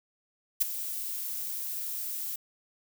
violet noise with ADSR envelope, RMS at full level -22 dBFS, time 0.6-2.36 s, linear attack 17 ms, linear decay 13 ms, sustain -13 dB, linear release 4 ms, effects none

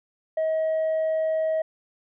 sine tone with tanh clipping, 636 Hz, D#5, 38 cents sharp, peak -22 dBFS, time 0.37-1.62 s, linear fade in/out 5 ms, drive 1 dB, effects none

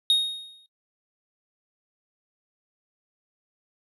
triangle tone with exponential decay, 3729 Hz, A#7, in tune, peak -13 dBFS, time 0.1-0.66 s, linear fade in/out 1 ms, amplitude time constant 120 ms, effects noise-tail reverb RT60 0.1 s tail -22 dB re dry + resampled to 32000 Hz

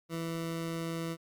20% pulse tone, 165.3 Hz, E3, 5 cents sharp, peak -29 dBFS, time 0.09-1.17 s, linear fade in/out 50 ms, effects Opus 48 kbps

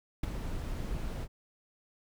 brown noise with ADSR envelope, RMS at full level -28 dBFS, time 0.23-1.28 s, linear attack 5 ms, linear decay 15 ms, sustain -8 dB, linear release 52 ms, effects none

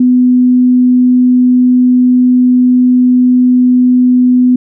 sine tone, 250.1 Hz, B3, 22 cents sharp, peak -4 dBFS, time 0-4.56 s, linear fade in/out 5 ms, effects none

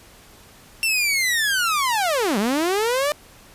sawtooth linear two-way sweep, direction down then up, 2724 to 190 to 604 Hz, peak -15 dBFS, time 0.83-3.12 s, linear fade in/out 0 ms, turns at 2.38 s, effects pink hiss -48 dBFS RMS until 3.54 s + resampled to 32000 Hz

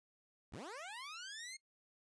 15% pulse linear sweep, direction up, 43.54 to 2170 Hz, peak -40 dBFS, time 0.52-1.57 s, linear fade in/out 10 ms, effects noise-tail reverb RT60 0.1 s tail -22 dB re dry + resampled to 22050 Hz

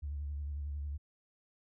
sine tone with vibrato, 72.4 Hz, D2, 24 cents flat, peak -35 dBFS, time 0.02-0.98 s, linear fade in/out 20 ms, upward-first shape sine, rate 11 Hz, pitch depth 52 cents each way, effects tanh soft clip ceiling -31 dBFS

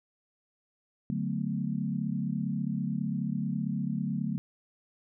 sine chord, B minor seventh, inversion first, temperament equal with one note detuned, 146.83 / 185 / 220 / 249.2 Hz, D3 / F#3 / A3 / B3, 0 / 0 / 0 / +16 cents, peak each -34 / -33 / -33 / -38 dBFS, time 1.1-4.38 s, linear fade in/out 0 ms, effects none

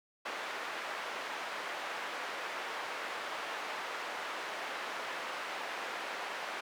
white band-pass noise, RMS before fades -40 dBFS, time 0.25-6.61 s, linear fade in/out 10 ms, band 510 to 1800 Hz, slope 12 dB/octave, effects none

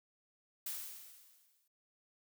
blue noise with exponential decay, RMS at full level -39 dBFS, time 0.66-1.68 s, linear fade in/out 5 ms, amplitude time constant 220 ms, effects none

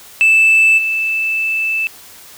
sine tone with level steps, 2637 Hz, E7, in tune, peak -5 / -14 dBFS, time 0.21-1.87 s, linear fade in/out 0 ms, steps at 0.77 s, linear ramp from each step 20 ms, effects tanh soft clip ceiling -5 dBFS + white hiss -39 dBFS RMS until 2.37 s

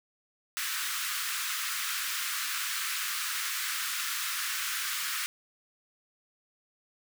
pink high-pass noise, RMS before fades -33 dBFS, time 0.57-5.26 s, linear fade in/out 0 ms, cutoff 1200 Hz, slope 48 dB/octave, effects none

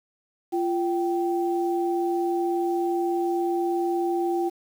sine tone pair together, 345.3 / 777 Hz, F4 / G5, -20 / -16 cents, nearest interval octave + major second, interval 1404 cents, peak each -23 / -28 dBFS, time 0.52-4.5 s, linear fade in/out 20 ms, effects 8-bit

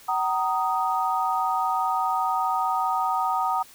sine chord, D# minor, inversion first, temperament equal with one note detuned, 757.3 / 932.3 / 1244.5 Hz, F#5 / A#5 / D#6, +40 / 0 / 0 cents, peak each -26 dBFS, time 0.08-3.63 s, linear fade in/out 10 ms, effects white hiss -50 dBFS RMS until 3.74 s

